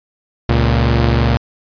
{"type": "tone pair together", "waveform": "sawtooth", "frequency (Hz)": [69.56, 116.54], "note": ["C#2", "A#2"], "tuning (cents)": [7, 0], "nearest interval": "major sixth", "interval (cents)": 893, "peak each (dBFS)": -10, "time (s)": [0.49, 1.37], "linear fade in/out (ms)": 0, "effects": ["resampled to 11025 Hz"]}